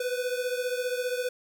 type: beating tone pair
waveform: square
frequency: 493.9 / 508.9 Hz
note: B4 / C5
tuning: 0 / -48 cents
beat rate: 15 Hz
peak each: -30 / -34 dBFS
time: 0-1.29 s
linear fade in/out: 5 ms
effects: 11-bit